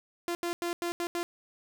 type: tone bursts at uneven times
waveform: sawtooth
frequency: 345.3 Hz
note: F4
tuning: 20 cents flat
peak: -26 dBFS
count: 6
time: 0.28-0.35 / 0.43-0.53 / 0.62-0.73 / 0.82-0.92 / 1-1.07 / 1.15-1.23 s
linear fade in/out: 0 ms
effects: 10-bit